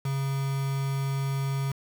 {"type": "tone with quantisation", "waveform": "triangle", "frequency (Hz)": 136.7, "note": "C#3", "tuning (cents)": -24, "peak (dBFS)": -24, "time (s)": [0.05, 1.72], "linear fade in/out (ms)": 5, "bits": 6, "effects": []}